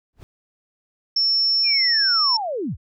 brown noise with exponential growth, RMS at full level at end -36 dBFS, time 0.13-0.23 s, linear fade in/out 0 ms, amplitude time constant 20 ms
sine tone, 5400 Hz, E8, 41 cents sharp, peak -16 dBFS, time 1.16-2.37 s, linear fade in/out 5 ms
sine linear sweep, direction down, 2479 to 41.14 Hz, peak -23 dBFS, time 1.63-2.77 s, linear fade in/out 50 ms
effects none

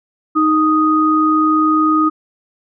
sine tone pair together, 311.1 / 1244.5 Hz, D#4 / D#6, 0 / 0 cents, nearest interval 2 octaves, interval 2400 cents, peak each -13 dBFS, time 0.35-2.1 s, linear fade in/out 20 ms, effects none

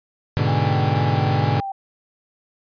40% pulse chord, G# diminished, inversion none, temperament equal, 103.83 / 123.47 / 146.83 Hz, G#2 / B2 / D3, 0 / 0 / 0 cents, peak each -21 dBFS, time 0.37-1.6 s, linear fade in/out 0 ms
sine tone with vibrato, 799 Hz, G5, 33 cents sharp, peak -25 dBFS, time 0.47-1.72 s, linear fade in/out 5 ms, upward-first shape sine, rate 2.2 Hz, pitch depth 49 cents each way
effects resampled to 11025 Hz

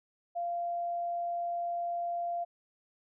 sine tone, 692 Hz, F5, 16 cents flat, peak -31 dBFS, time 0.35-2.45 s, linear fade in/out 20 ms, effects none

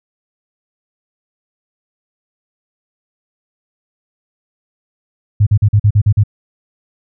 sine tone bursts, 104.1 Hz, G#2, 5 cents sharp, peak -6 dBFS, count 8, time 5.4-6.237 s, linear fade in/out 10 ms, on 67 ms, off 43 ms, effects none

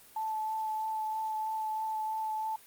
sine tone with vibrato, 873 Hz, A5, 14 cents flat, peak -31 dBFS, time 0.16-2.56 s, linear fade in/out 5 ms, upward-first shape sine, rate 3.1 Hz, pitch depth 12 cents each way, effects white hiss -56 dBFS RMS until 2.66 s + Opus 32 kbps

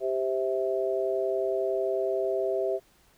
sine chord, C major, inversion second, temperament just, 392.4 / 523.3 / 654.1 Hz, G4 / C5 / E5, +2 / 0 / -14 cents, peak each -28 / -32 / -29 dBFS, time 0-2.8 s, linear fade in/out 50 ms, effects pink hiss -62 dBFS RMS until 3.17 s

